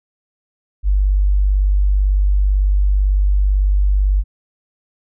sine tone, 49 Hz, G1, in tune, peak -11 dBFS, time 0.83-4.24 s, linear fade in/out 50 ms, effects none

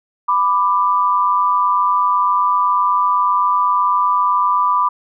sine tone pair together, 993 / 1180.9 Hz, B5 / D6, +9 / +9 cents, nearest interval minor third, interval 300 cents, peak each -15 dBFS, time 0.28-4.89 s, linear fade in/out 10 ms, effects none

